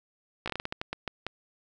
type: slowing click train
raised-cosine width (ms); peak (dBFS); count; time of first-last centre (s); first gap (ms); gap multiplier
0.3; -16; 12; 0.46-1.266; 16; 1.28
effects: none